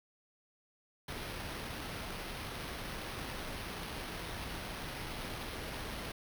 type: noise with sample-and-hold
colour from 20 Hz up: pink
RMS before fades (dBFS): -42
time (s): 1.08-6.12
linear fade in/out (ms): 5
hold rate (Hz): 7350
effects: none